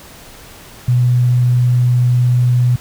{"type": "tone", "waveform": "sine", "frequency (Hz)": 123.4, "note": "B2", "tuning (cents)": -1, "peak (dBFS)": -9, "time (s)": [0.88, 2.76], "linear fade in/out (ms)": 5, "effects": ["pink hiss -38 dBFS RMS until 2.8 s"]}